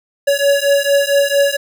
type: beating tone pair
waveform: square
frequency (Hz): 561 / 565.4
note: C#5 / C#5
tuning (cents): +21 / +34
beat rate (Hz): 4.4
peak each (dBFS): -15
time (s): 0.27-1.57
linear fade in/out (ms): 10
effects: none